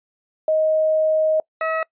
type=tone pair in turn; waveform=sine / 20% pulse; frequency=627 / 642.4 Hz; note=D#5 / E5; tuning=+13 / -45 cents; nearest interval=unison; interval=42 cents; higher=second; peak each=-15 dBFS; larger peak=neither; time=0.48-1.4 / 1.61-1.83 s; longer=first; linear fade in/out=2 ms; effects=noise-tail reverb RT60 0.1 s tail -24 dB re dry + resampled to 8000 Hz